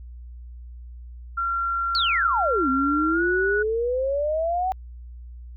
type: tone with pitch glide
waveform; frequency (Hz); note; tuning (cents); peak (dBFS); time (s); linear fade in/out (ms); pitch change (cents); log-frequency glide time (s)
sine; 1372 to 1470.5; F6 to F#6; -31 to -11; -22; 1.37-3.63; 10; +120; 3.11-3.23
type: exponential two-way sweep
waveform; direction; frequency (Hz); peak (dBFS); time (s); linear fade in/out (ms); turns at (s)
sine; down then up; 4559 to 258.3 to 764; -21; 1.95-4.72; 0; 2.69
effects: added 60 Hz sine -37 dBFS peak until 5.56 s

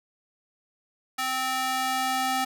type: tone with high-pass filter sweep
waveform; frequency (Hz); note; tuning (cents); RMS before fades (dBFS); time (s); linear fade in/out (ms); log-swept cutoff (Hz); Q
square; 259.8; C4; -12; -27; 1.18-2.45; 10; 1100 to 630; 1.1
effects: none

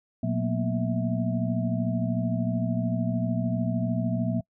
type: tone cluster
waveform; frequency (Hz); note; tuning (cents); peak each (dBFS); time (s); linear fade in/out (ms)
sine; 118.8 / 181.7 / 228.1 / 241.4 / 653; A#2 / F#3 / A#3 / B3 / E5; +33 / -31 / -37 / -39 / -17; -29 / -29 / -31 / -30 / -35; 0.23-4.41; 5
effects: noise-tail reverb RT60 0.1 s tail -26 dB re dry

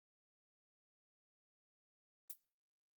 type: noise with exponential decay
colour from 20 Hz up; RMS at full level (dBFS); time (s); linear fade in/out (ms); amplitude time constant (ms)
violet; -41; 2.3-2.38; 0; 16
effects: noise-tail reverb RT60 0.5 s tail -25 dB re dry + Opus 32 kbps

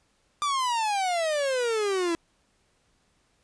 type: exponential sweep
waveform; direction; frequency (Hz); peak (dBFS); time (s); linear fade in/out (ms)
45% pulse; down; 1195 to 329; -24; 0.42-2.15; 0
effects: pink hiss -68 dBFS RMS until 3.43 s + resampled to 22050 Hz

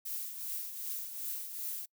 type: noise with tremolo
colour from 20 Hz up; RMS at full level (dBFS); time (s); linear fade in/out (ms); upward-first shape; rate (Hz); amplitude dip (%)
violet; -37; 0.05-1.86; 10; triangle; 2.6; 60
effects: noise-tail reverb RT60 0.1 s tail -26 dB re dry

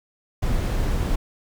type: noise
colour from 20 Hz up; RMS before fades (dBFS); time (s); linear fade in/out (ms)
brown; -22; 0.42-1.16; 10
effects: none

